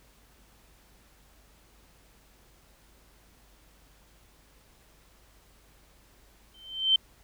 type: tone with exponential growth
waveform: sine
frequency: 3104 Hz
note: G7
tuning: 18 cents flat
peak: -16 dBFS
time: 6.54-6.96 s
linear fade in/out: 5 ms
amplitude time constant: 91 ms
effects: added 50 Hz sine -61 dBFS peak until 7.23 s + pink hiss -61 dBFS RMS until 7.23 s

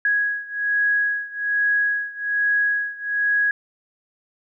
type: beating tone pair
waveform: sine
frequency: 1661.2 / 1662.4 Hz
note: G#6 / G#6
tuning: 0 / +1 cents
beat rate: 1.2 Hz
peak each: -21 / -23 dBFS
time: 0.05-3.51 s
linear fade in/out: 2 ms
effects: none

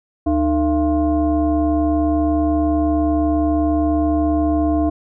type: tone with frequency modulation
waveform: sine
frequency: 304.3 Hz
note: D#4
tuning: 38 cents flat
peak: -14 dBFS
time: 0.26-4.9 s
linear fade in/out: 10 ms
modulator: 377 Hz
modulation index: 0.96
effects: none

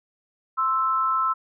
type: tone pair together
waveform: sine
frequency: 1046.5 / 1318.5 Hz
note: C6 / E6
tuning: 0 / 0 cents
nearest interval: major third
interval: 400 cents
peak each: -25 / -21 dBFS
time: 0.57-1.34 s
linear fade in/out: 20 ms
effects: none

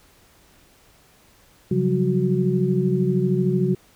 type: tone cluster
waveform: sine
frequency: 136.4 / 177.4 / 190.4 / 368.6 Hz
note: C#3 / F3 / F#3 / F#4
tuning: -28 / +27 / +50 / -7 cents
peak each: -23 dBFS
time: 1.71-3.75 s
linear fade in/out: 5 ms
effects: pink hiss -55 dBFS RMS until 3.95 s

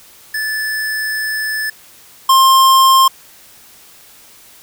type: tone pair in turn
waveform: square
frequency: 1742 / 1060 Hz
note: A6 / C6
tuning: -18 / +22 cents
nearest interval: major sixth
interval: 860 cents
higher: first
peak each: -18 / -7 dBFS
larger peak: second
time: 0.34-1.7 / 2.29-3.08 s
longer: first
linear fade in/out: 5 ms
effects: white hiss -43 dBFS RMS until 4.62 s

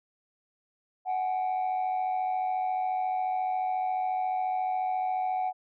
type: tone pair together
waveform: sine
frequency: 744 / 838.2 Hz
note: F#5 / G#5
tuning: +9 / +16 cents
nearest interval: major second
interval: 207 cents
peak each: -25 / -33 dBFS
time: 1.05-5.53 s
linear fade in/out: 50 ms
effects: tanh soft clip ceiling -24 dBFS

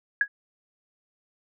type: tone with exponential decay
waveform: sine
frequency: 1661.2 Hz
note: G#6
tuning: in tune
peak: -14 dBFS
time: 0.21-0.28 s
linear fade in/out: 2 ms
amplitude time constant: 15 ms
effects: none

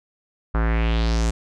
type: tone with low-pass filter sweep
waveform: square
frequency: 56.2 Hz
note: A1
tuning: 37 cents sharp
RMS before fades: -20 dBFS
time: 0.54-1.31 s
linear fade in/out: 10 ms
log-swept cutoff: 1300 to 7900 Hz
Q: 2.8
effects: none

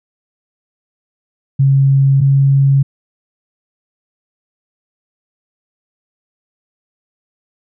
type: tone pair in turn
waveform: sine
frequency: 136.7 / 137.57 Hz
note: C#3 / C#3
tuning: -24 / -13 cents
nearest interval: unison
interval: 11 cents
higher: second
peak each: -7 dBFS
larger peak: neither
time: 1.59-2.21 / 2.21-2.83 s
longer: neither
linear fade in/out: 10 ms
effects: none

